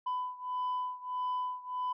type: beating tone pair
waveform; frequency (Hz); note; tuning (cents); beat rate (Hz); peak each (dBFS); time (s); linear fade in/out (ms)
sine; 1000 / 1001.6; B5 / B5; +21 / +24; 1.6; -33 / -35; 0.06-1.93; 10
effects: tanh soft clip ceiling -29 dBFS